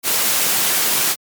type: noise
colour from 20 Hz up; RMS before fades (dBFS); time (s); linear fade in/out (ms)
white; -17; 0.03-1.16; 50
effects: high-pass 150 Hz 12 dB/octave + MP3 96 kbps